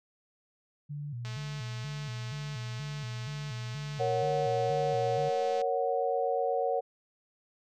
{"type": "tone with vibrato", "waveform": "sine", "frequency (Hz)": 132.3, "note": "C3", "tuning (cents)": 20, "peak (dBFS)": -35, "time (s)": [0.89, 5.3], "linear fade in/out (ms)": 20, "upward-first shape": "square", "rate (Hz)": 2.1, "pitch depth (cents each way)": 170}
{"type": "click train", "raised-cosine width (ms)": 0.2, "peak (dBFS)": -28, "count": 944, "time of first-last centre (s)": [1.25, 5.616], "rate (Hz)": 216}
{"type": "chord", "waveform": "sine", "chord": "F# major", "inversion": "first", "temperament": "equal", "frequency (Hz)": [466.2, 554.4, 740], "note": ["A#4", "C#5", "F#5"], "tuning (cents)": [0, 0, 0], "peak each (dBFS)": -31, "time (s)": [3.99, 6.81], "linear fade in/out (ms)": 20}
{"effects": []}